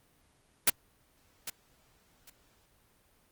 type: noise with echo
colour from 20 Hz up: white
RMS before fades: -22 dBFS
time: 0.67-0.7 s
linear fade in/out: 5 ms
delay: 800 ms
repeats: 2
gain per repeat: -15 dB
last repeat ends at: 2.3 s
effects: pink hiss -67 dBFS RMS until 3.31 s + Opus 32 kbps